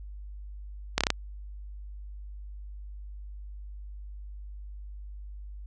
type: slowing click train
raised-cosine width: 0.2 ms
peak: -5 dBFS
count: 5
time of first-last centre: 0.98-1.103 s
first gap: 27 ms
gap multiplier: 1.09
effects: added 50 Hz sine -39 dBFS peak until 5.66 s + resampled to 24000 Hz